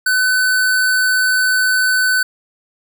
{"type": "tone", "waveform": "square", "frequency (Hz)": 1509, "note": "F#6", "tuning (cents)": 34, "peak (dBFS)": -13, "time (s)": [0.06, 2.23], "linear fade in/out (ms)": 5, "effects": []}